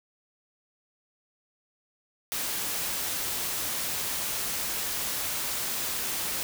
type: noise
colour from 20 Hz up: white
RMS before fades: -31 dBFS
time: 2.32-6.43 s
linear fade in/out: 0 ms
effects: none